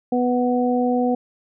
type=harmonic tone; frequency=247.1 Hz; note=B3; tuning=1 cent sharp; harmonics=1 / 2 / 3; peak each=-19 / -22 / -24 dBFS; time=0.12-1.15 s; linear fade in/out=5 ms; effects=none